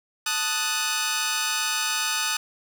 10% pulse chord, D# diminished, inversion second, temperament equal, 880 / 1244.5 / 1480 Hz, A5 / D#6 / F#6, 0 / 0 / 0 cents, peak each -22 / -19 / -19 dBFS, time 0.26-2.37 s, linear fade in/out 5 ms, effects none

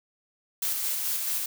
blue noise with tremolo, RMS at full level -28 dBFS, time 0.62-1.46 s, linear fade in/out 5 ms, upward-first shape square, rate 4.6 Hz, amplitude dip 25%, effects none

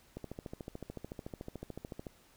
click train, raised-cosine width 2 ms, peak -28 dBFS, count 27, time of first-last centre 0.17-2.068 s, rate 13.7 Hz, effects pink hiss -64 dBFS RMS until 2.36 s

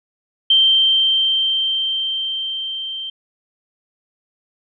sine tone with level ramp, 3136 Hz, G7, in tune, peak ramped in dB -9 to -25 dBFS, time 0.5-3.1 s, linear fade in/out 5 ms, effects none

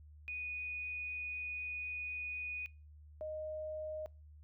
sine tone pair in turn, 2476 / 619 Hz, D#7 / D#5, -9 / -9 cents, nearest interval 2 octaves, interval 2400 cents, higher first, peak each -39 / -39 dBFS, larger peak neither, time 0.28-2.66 / 3.21-4.06 s, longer first, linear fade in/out 0 ms, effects noise-tail reverb RT60 0.3 s tail -24 dB re dry + added 75 Hz sine -54 dBFS peak until 4.43 s

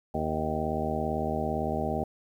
harmonic tone with a mistuned harmonic, 77.78 Hz, D#2, in tune, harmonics 1 / 2 / 3 / 4 / 5 / 6 / 7 / 8 / 9 / 10, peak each -36 / -36 / -34 / -40 / -36 / -37 / -43 / -34 / -41 / -34 dBFS, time 0.14-2.04 s, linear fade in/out 5 ms, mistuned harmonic 9, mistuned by -43 cents, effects 10-bit

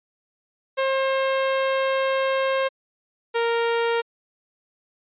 sawtooth tone pair in turn, 534 / 465.1 Hz, C5 / A#4, +35 / -4 cents, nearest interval major second, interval 239 cents, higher first, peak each -16 / -16 dBFS, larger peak neither, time 0.77-2.69 / 3.34-4.02 s, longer first, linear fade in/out 20 ms, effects resampled to 8000 Hz

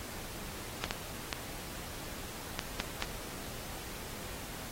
clicks, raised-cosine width 0.2 ms, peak -13 dBFS, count 6, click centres 0.84 / 0.909 / 1.328 / 2.592 / 2.801 / 3.024 s, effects pink hiss -44 dBFS RMS until 4.71 s + AAC 48 kbps

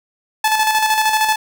sawtooth tone with tremolo, 868 Hz, A5, 24 cents flat, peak -8 dBFS, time 0.44-1.36 s, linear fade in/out 5 ms, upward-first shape square, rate 13 Hz, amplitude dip 45%, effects 7-bit

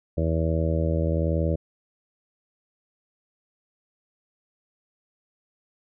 harmonic tone, 81 Hz, E2, 30 cents flat, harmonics 1 / 2 / 3 / 4 / 5 / 6 / 7 / 8, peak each -24 / -27 / -36 / -31 / -36 / -32 / -30 / -40 dBFS, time 0.17-1.56 s, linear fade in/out 10 ms, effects none

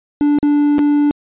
triangle tone with dropouts, 292.1 Hz, D4, 9 cents flat, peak -8 dBFS, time 0.21-1.11 s, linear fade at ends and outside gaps 0 ms, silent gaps 0.386-0.429 / 0.783-0.791 s, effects resampled to 8000 Hz

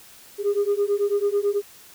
sine beating tone pair, 402.2 / 411.3 Hz, G4 / G#4, +44 / -17 cents, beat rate 9.1 Hz, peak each -21 dBFS, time 0.38-1.62 s, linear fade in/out 50 ms, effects tanh soft clip ceiling -15 dBFS + white hiss -48 dBFS RMS until 1.94 s

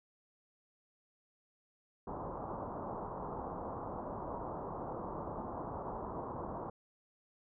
white low-pass noise, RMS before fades -42 dBFS, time 2.07-6.7 s, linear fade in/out 5 ms, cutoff 1100 Hz, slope 48 dB/octave, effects none

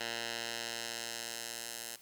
10% pulse tone with band-pass filter sweep, 116.54 Hz, A#2, in tune, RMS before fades -41 dBFS, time 0-1.96 s, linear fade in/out 5 ms, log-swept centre 3400 to 9900 Hz, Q 0.76, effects white hiss -59 dBFS RMS until 2.01 s

